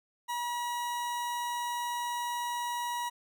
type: tone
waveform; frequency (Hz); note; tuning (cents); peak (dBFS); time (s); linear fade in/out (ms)
40% pulse; 962; B5; -46; -31; 0.28-3.1; 20
effects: none